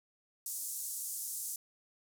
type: band-pass noise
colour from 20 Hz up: white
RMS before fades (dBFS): -40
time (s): 0.46-1.56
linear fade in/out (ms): 2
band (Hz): 6600 to 13000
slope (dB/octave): 24
effects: none